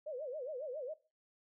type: tone with vibrato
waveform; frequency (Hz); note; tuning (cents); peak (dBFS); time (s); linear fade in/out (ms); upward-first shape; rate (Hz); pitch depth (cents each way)
sine; 554.4; C#5; 0; -39; 0.06-0.94; 10; sine; 7.3; 230
effects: noise-tail reverb RT60 0.3 s tail -17 dB re dry